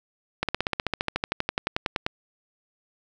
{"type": "slowing click train", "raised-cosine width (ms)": 0.3, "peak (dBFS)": -8, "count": 22, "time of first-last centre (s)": [0.43, 2.065], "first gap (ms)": 57, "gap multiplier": 1.03, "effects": []}